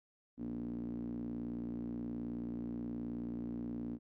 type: tone with band-pass filter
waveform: sawtooth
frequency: 58.8 Hz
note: A#1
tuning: 16 cents sharp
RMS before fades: -41 dBFS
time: 0.37-3.99 s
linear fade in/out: 50 ms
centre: 260 Hz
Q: 8.8
effects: none